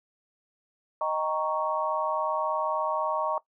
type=chord; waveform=sine; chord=Eb dominant seventh; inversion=none; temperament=equal; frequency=622.3 / 784 / 932.3 / 1108.7 Hz; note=Eb5 / G5 / Bb5 / Db6; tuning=0 / 0 / 0 / 0 cents; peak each=-30 / -36 / -30 / -30 dBFS; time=1.01-3.38 s; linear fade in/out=2 ms; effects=noise-tail reverb RT60 0.1 s tail -18 dB re dry